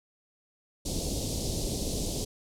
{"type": "band-stop noise", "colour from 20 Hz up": "pink", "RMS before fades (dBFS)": -31, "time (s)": [0.85, 2.25], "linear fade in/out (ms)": 10, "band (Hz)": [580, 4000], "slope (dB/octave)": 24, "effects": ["low-pass 10000 Hz 12 dB/octave"]}